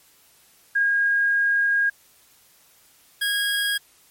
sine / 25% pulse tone pair in turn, 1629 / 1641.3 Hz, G#6 / G#6, -34 / -21 cents, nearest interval unison, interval 13 cents, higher second, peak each -17 dBFS, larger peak neither, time 0.75-1.9 / 3.21-3.78 s, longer first, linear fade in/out 10 ms, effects white hiss -56 dBFS RMS until 4.1 s + MP3 64 kbps

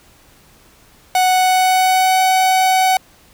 45% pulse tone with pitch glide, 740 to 750.8 Hz, F#5 to F#5, 0 to +25 cents, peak -11 dBFS, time 1.15-2.97 s, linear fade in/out 2 ms, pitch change +25 cents, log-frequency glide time 1.26-2.2 s, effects pink hiss -49 dBFS RMS until 3.33 s

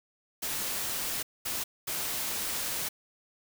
white noise bursts at uneven times, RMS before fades -33 dBFS, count 3, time 0.42-1.23 / 1.45-1.64 / 1.87-2.89 s, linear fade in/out 10 ms, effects none

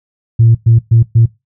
sine tone bursts at uneven times, 114.7 Hz, A#2, 28 cents flat, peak -3 dBFS, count 4, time 0.39-0.55 / 0.66-0.79 / 0.91-1.03 / 1.15-1.26 s, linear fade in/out 10 ms, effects noise-tail reverb RT60 0.2 s tail -19 dB re dry + tanh soft clip ceiling 0 dBFS

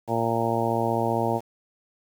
harmonic tone, 115.4 Hz, A#2, 17 cents flat, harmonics 1 / 2 / 3 / 4 / 5 / 6 / 7 / 8, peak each -30 / -30 / -30 / -30 / -30 / -30 / -30 / -30 dBFS, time 0.07-1.41 s, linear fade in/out 50 ms, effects 8-bit

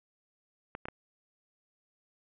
clicks, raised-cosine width 0.5 ms, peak -23 dBFS, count 3, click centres 0.751 / 0.855 / 0.885 s, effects resampled to 8000 Hz + 10-bit

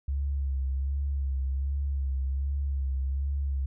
sine tone with vibrato, 68.3 Hz, C#2, 25 cents flat, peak -26 dBFS, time 0.08-3.66 s, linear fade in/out 5 ms, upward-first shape sine, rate 1.3 Hz, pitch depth 47 cents each way, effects none

